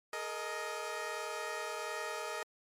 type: chord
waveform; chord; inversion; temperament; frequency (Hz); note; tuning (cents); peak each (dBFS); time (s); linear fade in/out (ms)
15% pulse; Ab suspended second; none; equal with one note detuned; 424.8 / 466.2 / 622.3; Ab4 / Bb4 / Eb5; +39 / 0 / 0; -37 / -36 / -34; 0.13-2.43; 2
effects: low-pass 12000 Hz 12 dB/octave + MP3 96 kbps